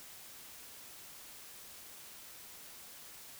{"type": "silence", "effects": ["white hiss -52 dBFS RMS until 3.39 s"]}